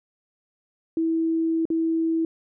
sine tone with dropouts, 326.2 Hz, E4, 18 cents flat, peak -20 dBFS, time 0.97-2.25 s, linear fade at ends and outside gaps 2 ms, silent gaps 1.654-1.702 s, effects none

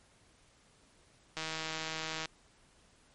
click train, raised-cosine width 0.2 ms, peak -20 dBFS, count 142, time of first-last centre 1.37-2.257 s, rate 159 Hz, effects pink hiss -65 dBFS RMS until 3.14 s + MP3 48 kbps

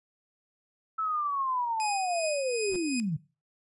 sine linear sweep, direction down, 1318.5 to 138.59 Hz, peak -27 dBFS, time 0.98-3.17 s, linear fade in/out 10 ms
15% pulse tone with tremolo, 2500 Hz, D#7, 8 cents sharp, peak -25 dBFS, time 1.8-3 s, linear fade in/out 0 ms, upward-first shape triangle, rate 2.7 Hz, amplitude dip 55%
brown noise with exponential growth, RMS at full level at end -34 dBFS, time 2.65-2.76 s, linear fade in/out 1 ms, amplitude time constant 22 ms
effects noise-tail reverb RT60 0.3 s tail -17 dB re dry + resampled to 24000 Hz

